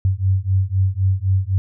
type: beating tone pair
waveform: sine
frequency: 93.5 / 97.4 Hz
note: F#2 / G2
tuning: +19 / -11 cents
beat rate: 3.9 Hz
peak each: -18 dBFS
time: 0.05-1.58 s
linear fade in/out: 0 ms
effects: none